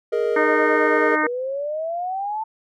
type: chord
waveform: triangle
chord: Ab suspended second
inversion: none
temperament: just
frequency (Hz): 415.3 / 467.2 / 623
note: Ab4 / Bb4 / Eb5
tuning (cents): 0 / +4 / +2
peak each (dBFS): -21 / -19 / -25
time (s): 0.12-1.16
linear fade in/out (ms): 10
type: harmonic tone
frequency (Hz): 306.8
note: D#4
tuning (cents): -24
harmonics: 1 / 2 / 3 / 4 / 5 / 6 / 7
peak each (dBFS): -24 / -28 / -26 / -24 / -25 / -24 / -29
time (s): 0.36-1.27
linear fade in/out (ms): 5
type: exponential sweep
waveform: sine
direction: up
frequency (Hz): 466.2 to 892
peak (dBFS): -23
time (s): 1.23-2.44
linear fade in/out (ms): 10
effects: none

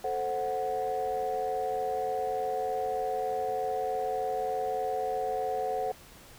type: chord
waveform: sine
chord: F# diminished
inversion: first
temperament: equal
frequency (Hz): 440 / 523.3 / 740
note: A4 / C5 / F#5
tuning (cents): 0 / 0 / 0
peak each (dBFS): -33 / -33 / -30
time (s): 0.04-5.92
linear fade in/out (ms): 5
effects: tanh soft clip ceiling -22 dBFS + pink hiss -52 dBFS RMS until 6.38 s

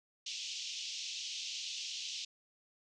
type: band-pass noise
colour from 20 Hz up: pink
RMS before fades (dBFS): -42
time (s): 0.26-2.25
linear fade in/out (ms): 5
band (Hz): 2700 to 6600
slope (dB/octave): 48
effects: none

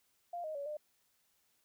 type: tone with pitch steps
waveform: sine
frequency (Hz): 697 / 623 / 566 / 602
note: F5 / D#5 / C#5 / D5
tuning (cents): -4 / +2 / +36 / +43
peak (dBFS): -38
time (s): 0.33-0.77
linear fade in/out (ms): 5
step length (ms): 110
effects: white hiss -75 dBFS RMS until 1.64 s

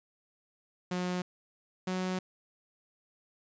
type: tone pair in turn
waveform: sawtooth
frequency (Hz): 180.4 / 184.83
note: F#3 / F#3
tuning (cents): -44 / -2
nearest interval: unison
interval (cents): 42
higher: second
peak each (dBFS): -27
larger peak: neither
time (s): 0.91-1.22 / 1.87-2.19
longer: second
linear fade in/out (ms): 5
effects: resampled to 16000 Hz

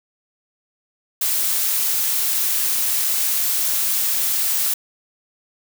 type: noise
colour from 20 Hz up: blue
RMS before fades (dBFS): -20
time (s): 1.21-4.74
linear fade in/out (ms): 5
effects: none

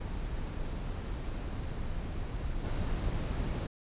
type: noise with level steps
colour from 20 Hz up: brown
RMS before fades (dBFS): -36 / -32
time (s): 0-3.67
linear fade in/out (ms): 10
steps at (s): 2.63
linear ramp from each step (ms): 10
effects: resampled to 8000 Hz

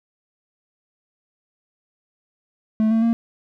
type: tone with pitch steps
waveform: triangle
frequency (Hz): 218.3 / 224.4 / 230.7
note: A3 / A3 / A#3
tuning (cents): -13 / +34 / -18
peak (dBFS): -13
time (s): 2.8-3.13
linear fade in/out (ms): 0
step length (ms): 110
effects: none

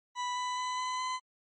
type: tone with pitch steps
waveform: 40% pulse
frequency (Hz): 987.8 / 995.2 / 1002.7 / 1010.3 / 1017.9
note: B5 / B5 / B5 / B5 / C6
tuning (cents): 0 / +13 / +26 / +39 / -48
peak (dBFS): -31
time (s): 0.15-1.2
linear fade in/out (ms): 50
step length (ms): 210
effects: MP3 32 kbps

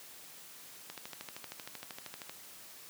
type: click train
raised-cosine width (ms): 0.2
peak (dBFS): -25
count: 19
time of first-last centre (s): 0.9-2.295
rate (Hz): 12.9
effects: white hiss -52 dBFS RMS until 2.89 s + high-pass 100 Hz 12 dB/octave

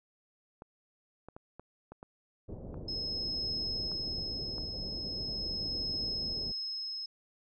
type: clicks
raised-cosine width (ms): 1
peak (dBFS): -32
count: 9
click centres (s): 0.621 / 1.286 / 1.365 / 1.596 / 1.92 / 2.029 / 2.743 / 3.917 / 4.582
type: low-pass noise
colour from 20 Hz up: pink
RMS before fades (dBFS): -43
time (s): 2.48-6.52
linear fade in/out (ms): 10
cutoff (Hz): 560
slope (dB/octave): 24
type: tone with tremolo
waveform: sine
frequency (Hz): 5170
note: E8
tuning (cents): -34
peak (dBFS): -32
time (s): 2.88-7.06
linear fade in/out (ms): 5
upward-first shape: triangle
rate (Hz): 0.4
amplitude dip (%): 50
effects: none

